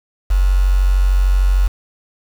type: tone with quantisation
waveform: sine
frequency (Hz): 46.59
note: F#1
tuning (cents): +13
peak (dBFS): -10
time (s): 0.3-1.68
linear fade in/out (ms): 10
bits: 5
effects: none